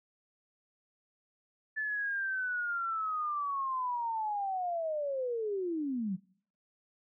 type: linear sweep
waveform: sine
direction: down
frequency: 1748 to 174.61 Hz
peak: -31 dBFS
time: 1.76-6.17 s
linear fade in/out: 20 ms
effects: noise-tail reverb RT60 0.6 s tail -24 dB re dry